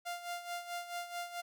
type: tone with tremolo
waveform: sawtooth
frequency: 698.5 Hz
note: F5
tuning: in tune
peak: -33 dBFS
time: 0.05-1.42 s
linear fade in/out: 20 ms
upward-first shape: sine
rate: 4.6 Hz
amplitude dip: 70%
effects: none